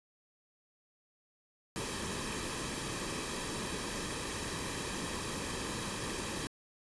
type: noise with comb filter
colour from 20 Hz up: pink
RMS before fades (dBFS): -38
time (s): 1.76-6.47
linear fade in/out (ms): 0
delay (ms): 1.4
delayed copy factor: -0.55
effects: resampled to 24000 Hz